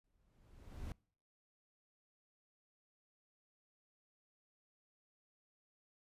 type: noise with exponential growth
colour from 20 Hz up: brown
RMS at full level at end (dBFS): -43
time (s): 0.04-0.92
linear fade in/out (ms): 2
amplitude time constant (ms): 190
effects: noise-tail reverb RT60 0.5 s tail -25 dB re dry + resampled to 32000 Hz